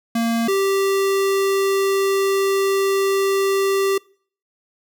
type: tone pair in turn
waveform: square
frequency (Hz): 230.4 / 391.1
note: A#3 / G4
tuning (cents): -20 / -4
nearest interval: major sixth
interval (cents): 916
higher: second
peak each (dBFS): -18 / -17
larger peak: second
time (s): 0.15-0.48 / 0.48-3.98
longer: second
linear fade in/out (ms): 5
effects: noise-tail reverb RT60 0.5 s tail -25 dB re dry